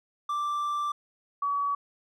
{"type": "tone pair in turn", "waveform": ["triangle", "sine"], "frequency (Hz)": [1174.7, 1136], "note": ["D6", "C#6"], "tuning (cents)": [0, 42], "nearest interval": "minor second", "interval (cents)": 58, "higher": "first", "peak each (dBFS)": -25, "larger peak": "neither", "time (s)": [[0.29, 0.92], [1.42, 1.75]], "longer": "first", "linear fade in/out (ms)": 5, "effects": []}